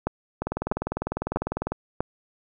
two click trains, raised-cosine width 1 ms, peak -9 / -12 dBFS, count 4 / 27, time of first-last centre 0.07-2.005 / 0.42-1.72 s, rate 1.55 / 20 Hz, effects none

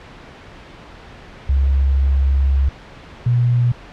sine tone pair in turn, 68 / 121.16 Hz, C#2 / B2, -33 / -33 cents, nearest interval minor seventh, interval 1000 cents, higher second, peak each -12 dBFS, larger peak neither, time 1.49-2.69 / 3.26-3.72 s, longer first, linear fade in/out 5 ms, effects pink hiss -39 dBFS RMS until 3.92 s + low-pass 3000 Hz 12 dB/octave

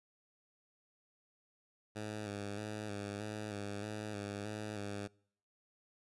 10% pulse tone with vibrato, 104.1 Hz, G#2, 5 cents sharp, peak -32 dBFS, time 1.95-5.08 s, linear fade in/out 20 ms, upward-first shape square, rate 1.6 Hz, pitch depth 39 cents each way, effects noise-tail reverb RT60 0.6 s tail -25 dB re dry + resampled to 24000 Hz

